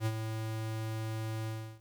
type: tone with ADSR envelope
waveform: square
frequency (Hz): 110.6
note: A2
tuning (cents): +9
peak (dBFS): -28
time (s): 0-1.81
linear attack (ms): 59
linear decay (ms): 54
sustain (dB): -7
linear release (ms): 340
effects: 11-bit